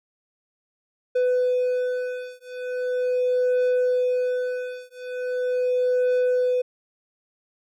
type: beating tone pair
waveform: triangle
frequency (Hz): 500 / 500.4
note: B4 / B4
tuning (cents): +21 / +23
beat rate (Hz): 0.4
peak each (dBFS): -22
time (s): 1.15-6.62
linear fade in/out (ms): 10
effects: none